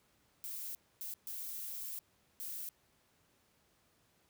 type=noise bursts at uneven times; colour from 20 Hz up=violet; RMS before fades=-43 dBFS; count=4; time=0.44-0.75 / 1.01-1.14 / 1.27-1.99 / 2.4-2.69 s; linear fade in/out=0 ms; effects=pink hiss -72 dBFS RMS until 4.29 s + high-pass 60 Hz 12 dB/octave